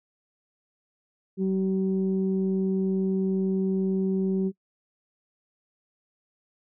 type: tone pair together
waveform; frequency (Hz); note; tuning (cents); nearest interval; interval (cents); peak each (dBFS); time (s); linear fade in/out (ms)
sine; 190.1 / 381.3; F#3 / G4; +47 / -48; octave; 1205; -23 / -27; 1.37-4.52; 50
effects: noise-tail reverb RT60 0.1 s tail -24 dB re dry + tanh soft clip ceiling -15 dBFS